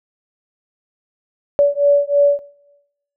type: beating tone pair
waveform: sine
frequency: 571 / 574.1 Hz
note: D5 / D5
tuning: -49 / -39 cents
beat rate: 3.1 Hz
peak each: -14 dBFS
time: 1.59-2.39 s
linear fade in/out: 0 ms
effects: noise-tail reverb RT60 0.9 s tail -20 dB re dry